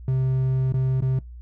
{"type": "tone with dropouts", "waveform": "triangle", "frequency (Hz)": 130.81, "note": "C3", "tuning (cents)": 0, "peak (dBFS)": -17, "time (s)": [0.08, 1.19], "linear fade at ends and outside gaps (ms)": 2, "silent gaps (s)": [[0.723, 0.741], [1.006, 1.022]], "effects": ["noise-tail reverb RT60 0.2 s tail -23 dB re dry", "added 60 Hz sine -37 dBFS peak until 1.41 s"]}